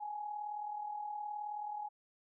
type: tone with amplitude modulation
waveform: sine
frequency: 836 Hz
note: G#5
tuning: 11 cents sharp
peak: -36 dBFS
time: 0-1.89 s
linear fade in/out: 20 ms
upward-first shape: sine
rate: 39 Hz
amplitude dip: 55%
effects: none